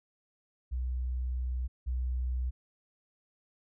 sine tone pair in turn, 62.6 / 62.6 Hz, B1 / B1, +24 / +24 cents, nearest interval unison, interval 0 cents, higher neither, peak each -30 / -29 dBFS, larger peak second, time 0.71-1.68 / 1.86-2.51 s, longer first, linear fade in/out 20 ms, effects none

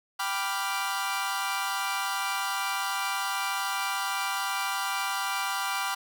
sawtooth chord, G dominant seventh, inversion none, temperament equal, 784 / 987.8 / 1174.7 / 1396.9 Hz, G5 / B5 / D6 / F6, 0 / 0 / 0 / 0 cents, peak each -30 dBFS, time 0.19-5.95 s, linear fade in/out 10 ms, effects none

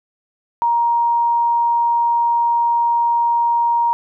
sine tone, 940 Hz, A#5, 14 cents sharp, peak -13 dBFS, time 0.62-3.93 s, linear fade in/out 0 ms, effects none

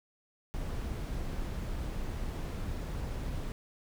brown noise, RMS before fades -36 dBFS, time 0.54-3.52 s, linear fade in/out 0 ms, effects none

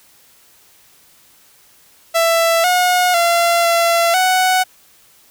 sawtooth tone with pitch steps, 665 / 723 / 684 / 678 / 743 Hz, E5 / F#5 / F5 / E5 / F#5, +15 / -40 / -36 / +49 / +7 cents, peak -8 dBFS, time 2.14-4.64 s, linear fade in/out 20 ms, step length 500 ms, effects white hiss -50 dBFS RMS until 5.3 s

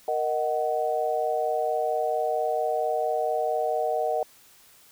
sine chord, D# minor, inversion second, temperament just, 466.7 / 622.3 / 746.7 Hz, A#4 / D#5 / F#5, +2 / 0 / +16 cents, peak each -29 / -27 / -27 dBFS, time 0.08-4.23 s, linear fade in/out 2 ms, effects white hiss -55 dBFS RMS until 4.91 s

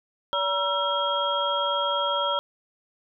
sine tone cluster, 573 / 953 / 1344 / 3258 Hz, D5 / A#5 / E6 / G#7, -43 / +38 / +33 / -34 cents, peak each -28 dBFS, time 0.33-2.39 s, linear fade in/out 0 ms, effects none

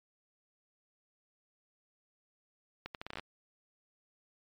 accelerating click train, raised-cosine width 0.3 ms, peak -24 dBFS, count 10, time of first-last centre 2.86-3.196 s, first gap 88 ms, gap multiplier 0.76, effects MP3 96 kbps

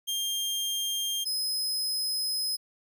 sawtooth tone pair in turn, 3200 / 5080 Hz, G7 / D#8, +35 / +35 cents, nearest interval minor sixth, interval 800 cents, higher second, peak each -25 dBFS, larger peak neither, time 0.07-1.25 / 1.25-2.57 s, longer second, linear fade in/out 20 ms, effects none

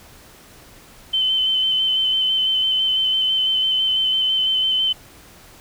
sine tone with vibrato, 3065 Hz, G7, 40 cents flat, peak -16 dBFS, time 1.13-4.93 s, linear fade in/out 10 ms, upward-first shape square, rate 6 Hz, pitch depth 13 cents each way, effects pink hiss -46 dBFS RMS until 5.6 s

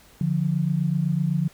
sine tone pair together, 146.68 / 174.61 Hz, D3 / F3, -2 / 0 cents, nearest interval minor third, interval 302 cents, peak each -23 dBFS, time 0.21-1.48 s, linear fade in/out 2 ms, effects pink hiss -53 dBFS RMS until 1.53 s

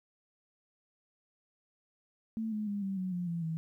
sine tone with pitch steps, 222.5 / 212.6 / 203.1 / 194.03 / 185.38 / 177.11 / 169.21 / 161.66 Hz, A3 / G#3 / G#3 / G3 / F#3 / F3 / E3 / E3, +20 / +41 / -38 / -17 / +4 / +25 / +46 / -33 cents, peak -32 dBFS, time 2.37-3.57 s, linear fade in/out 0 ms, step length 150 ms, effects 12-bit

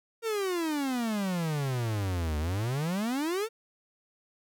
45% pulse exponential two-way sweep, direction down then up, 466.5 to 73.42 to 466.5 Hz, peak -28 dBFS, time 0.22-3.49 s, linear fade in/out 50 ms, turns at 2.38 s, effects none

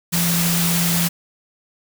sine tone in noise, 171.2 Hz, F3, 34 cents flat, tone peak -19 dBFS, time 0.12-1.09 s, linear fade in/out 20 ms, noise white, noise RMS -21 dBFS, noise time 0.12-1.09 s, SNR -1 dB, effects none

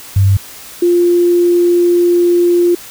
sine tone pair in turn, 98 / 349.2 Hz, G2 / F4, 0 / 0 cents, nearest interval octave + minor seventh, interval 2200 cents, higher second, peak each -6 / -7 dBFS, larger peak first, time 0.16-0.37 / 0.82-2.75 s, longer second, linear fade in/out 5 ms, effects white hiss -33 dBFS RMS until 2.9 s

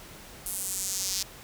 sawtooth tone with high-pass filter sweep, 191.5 Hz, G3, 40 cents flat, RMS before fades -32 dBFS, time 0.46-1.23 s, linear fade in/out 2 ms, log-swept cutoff 10000 to 5100 Hz, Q 2.1, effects pink hiss -47 dBFS RMS until 1.43 s

